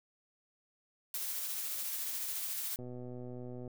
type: noise with tremolo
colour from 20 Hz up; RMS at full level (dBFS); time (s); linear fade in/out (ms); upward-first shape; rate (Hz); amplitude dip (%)
blue; -37; 1.14-2.76; 2; sine; 14; 25
type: click train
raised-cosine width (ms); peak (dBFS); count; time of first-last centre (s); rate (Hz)
2; -33; 111; 2.79-3.677; 124
effects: none